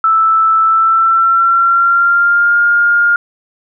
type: tone with pitch glide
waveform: sine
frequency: 1318.5 to 1413.1 Hz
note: E6 to F6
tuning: 0 to +20 cents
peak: -7 dBFS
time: 0.04-3.16 s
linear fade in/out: 2 ms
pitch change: +120 cents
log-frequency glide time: 0.64-2.58 s
effects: none